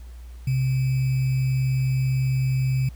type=tone with sample-and-hold; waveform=sine; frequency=130.81 Hz; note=C3; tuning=in tune; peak=-19 dBFS; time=0.47-2.89 s; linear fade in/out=5 ms; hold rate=2450 Hz; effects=added 60 Hz sine -37 dBFS peak until 2.95 s + pink hiss -56 dBFS RMS until 2.95 s